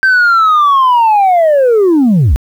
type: linear sweep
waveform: sine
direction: down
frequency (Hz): 1568 to 47.22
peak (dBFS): -3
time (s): 0.03-2.36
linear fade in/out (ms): 0
effects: tanh soft clip ceiling -4 dBFS + 7-bit